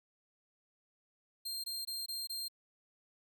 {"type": "tone bursts", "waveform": "sawtooth", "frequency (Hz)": 4188, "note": "C8", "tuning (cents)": 1, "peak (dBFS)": -35, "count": 5, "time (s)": [1.45, 2.484], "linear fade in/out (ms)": 10, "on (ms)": 190, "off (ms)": 21, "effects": []}